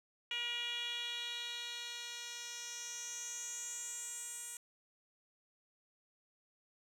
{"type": "tone with band-pass filter sweep", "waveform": "10% pulse", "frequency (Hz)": 477.9, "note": "A#4", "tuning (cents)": 43, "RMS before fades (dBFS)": -43, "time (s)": [0.31, 4.57], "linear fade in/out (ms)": 2, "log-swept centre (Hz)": [2900, 8800], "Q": 4.2, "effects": []}